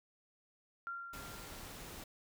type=tone with exponential decay; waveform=sine; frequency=1383 Hz; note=F6; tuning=17 cents flat; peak=-38 dBFS; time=0.87-1.98 s; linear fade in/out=0 ms; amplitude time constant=240 ms
type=noise; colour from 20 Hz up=pink; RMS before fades=-49 dBFS; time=1.13-2.04 s; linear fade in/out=5 ms
effects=none